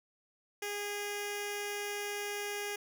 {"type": "tone with notch filter", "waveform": "10% pulse", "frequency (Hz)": 410.2, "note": "G#4", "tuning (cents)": -21, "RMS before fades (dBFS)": -38, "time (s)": [0.62, 2.76], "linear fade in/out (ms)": 5, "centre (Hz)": 1100, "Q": 1.1, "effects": []}